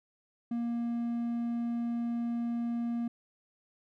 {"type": "tone", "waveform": "triangle", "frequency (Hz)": 235.4, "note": "A#3", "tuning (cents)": 17, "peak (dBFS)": -28, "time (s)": [0.51, 3.08], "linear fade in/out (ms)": 5, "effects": []}